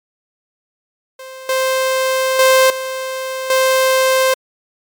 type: tone with level steps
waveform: sawtooth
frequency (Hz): 523.3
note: C5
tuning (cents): 0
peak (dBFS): -27 / -10 / -4 / -17 / -7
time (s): 1.19-4.34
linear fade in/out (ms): 5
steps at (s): 1.49 / 2.39 / 2.7 / 3.5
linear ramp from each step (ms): 2
effects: MP3 96 kbps